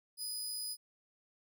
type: tone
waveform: 20% pulse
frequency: 4978 Hz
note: D#8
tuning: in tune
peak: -32 dBFS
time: 0.17-0.77 s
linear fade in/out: 50 ms
effects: none